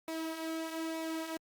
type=tone with flanger; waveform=sawtooth; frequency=323.2 Hz; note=E4; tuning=34 cents flat; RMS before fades=-38 dBFS; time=0.08-1.37 s; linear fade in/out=2 ms; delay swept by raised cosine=0.63 to 4.23 ms; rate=1.1 Hz; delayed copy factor=-0.5; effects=Opus 32 kbps